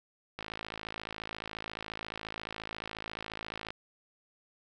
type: click train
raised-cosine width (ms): 0.3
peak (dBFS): -22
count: 181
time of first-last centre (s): 0.39-3.705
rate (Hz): 54.3
effects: none